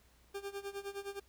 40% pulse tone with tremolo, 398.7 Hz, G4, 29 cents sharp, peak -37 dBFS, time 0.34-1.2 s, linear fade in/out 10 ms, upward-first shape sine, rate 9.7 Hz, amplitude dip 85%, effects added 60 Hz sine -67 dBFS peak until 1.28 s + pink hiss -68 dBFS RMS until 1.28 s

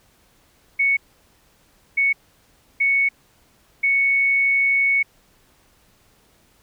sine tone bursts at uneven times, 2217 Hz, C#7, in tune, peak -15 dBFS, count 4, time 0.79-0.97 / 1.97-2.13 / 2.8-3.09 / 3.83-5.03 s, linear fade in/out 10 ms, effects pink hiss -58 dBFS RMS until 6.62 s

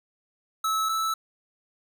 square tone pair in turn, 1300 / 1312.8 Hz, E6 / E6, -24 / -8 cents, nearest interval unison, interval 16 cents, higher second, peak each -24 / -25 dBFS, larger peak first, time 0.64-0.89 / 0.89-1.14 s, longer neither, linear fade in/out 5 ms, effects none

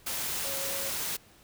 sine tone in noise, 548 Hz, C#5, 20 cents flat, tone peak -39 dBFS, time 0.44-0.9 s, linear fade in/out 10 ms, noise white, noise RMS -33 dBFS, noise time 0.06-1.17 s, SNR -9 dB, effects pink hiss -58 dBFS RMS until 1.43 s

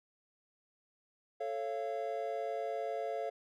triangle chord, A augmented, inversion none, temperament just, 440 / 550 / 687.5 Hz, A4 / C#5 / E#5, 0 / -14 / -27 cents, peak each -38 / -38 / -36 dBFS, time 1.4-3.3 s, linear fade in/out 10 ms, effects none

